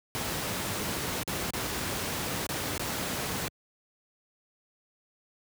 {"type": "noise with dropouts", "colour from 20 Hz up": "pink", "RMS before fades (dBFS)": -32, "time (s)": [0.15, 3.48], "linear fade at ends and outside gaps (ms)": 0, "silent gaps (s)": [[1.232, 1.277], [1.505, 1.535], [2.466, 2.491], [2.778, 2.795]], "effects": ["high-pass 80 Hz 12 dB/octave"]}